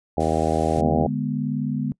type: harmonic tone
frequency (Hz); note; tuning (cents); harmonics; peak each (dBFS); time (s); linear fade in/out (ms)
79.6; D#2; +40; 1 / 2 / 3 / 4 / 5 / 6 / 7 / 8 / 9 / 10; -28 / -28 / -28 / -28 / -28 / -28 / -28 / -28 / -28 / -28; 0.17-1.07; 5
type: noise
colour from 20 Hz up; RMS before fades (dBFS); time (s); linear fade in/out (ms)
white; -42; 0.2-0.81; 5
type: chord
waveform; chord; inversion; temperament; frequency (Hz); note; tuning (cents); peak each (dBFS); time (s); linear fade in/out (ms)
sine; G# diminished; second; equal; 146.83 / 207.7 / 246.9; D3 / G#3 / B3; 0 / 0 / 0; -26 / -27 / -26; 0.78-1.92; 0
effects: noise-tail reverb RT60 0.1 s tail -24 dB re dry + resampled to 22050 Hz